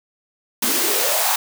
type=noise with high-pass filter sweep; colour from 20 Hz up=white; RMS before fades=-19 dBFS; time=0.62-1.36 s; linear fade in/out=5 ms; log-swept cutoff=230 to 940 Hz; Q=5.1; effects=none